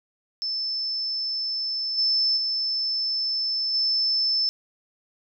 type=tone with level steps; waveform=sine; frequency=5274 Hz; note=E8; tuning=in tune; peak=-25 / -19 / -23 / -20 dBFS; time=0.42-4.49 s; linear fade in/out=0 ms; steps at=1.97 / 2.36 / 3.73 s; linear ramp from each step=20 ms; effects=none